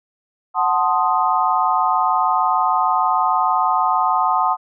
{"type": "chord", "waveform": "sine", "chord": "F# diminished seventh", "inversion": "none", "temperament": "equal", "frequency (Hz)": [740, 880, 1046.5, 1244.5], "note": ["F#5", "A5", "C6", "Eb6"], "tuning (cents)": [0, 0, 0, 0], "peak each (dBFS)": -20, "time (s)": [0.54, 4.57], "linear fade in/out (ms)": 50, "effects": []}